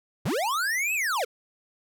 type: linear two-way sweep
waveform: square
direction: up then down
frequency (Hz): 82.2 to 2656 to 405.4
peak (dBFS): -25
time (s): 0.25-1.25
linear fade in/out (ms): 10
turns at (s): 0.94
effects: none